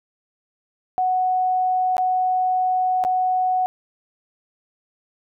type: tone with dropouts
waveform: sine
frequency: 740 Hz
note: F#5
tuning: in tune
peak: -17 dBFS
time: 0.98-3.66 s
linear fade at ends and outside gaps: 0 ms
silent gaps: 1.968-1.981 / 3.039-3.049 s
effects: none